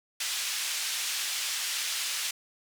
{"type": "band-pass noise", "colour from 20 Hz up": "pink", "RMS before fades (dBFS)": -32, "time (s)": [0.2, 2.31], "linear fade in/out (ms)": 5, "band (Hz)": [2600, 9700], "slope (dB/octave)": 12, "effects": []}